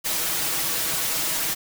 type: noise with comb filter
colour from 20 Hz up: white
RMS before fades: -25 dBFS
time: 0.04-1.55 s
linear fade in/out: 20 ms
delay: 6.2 ms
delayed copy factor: +0.65
effects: none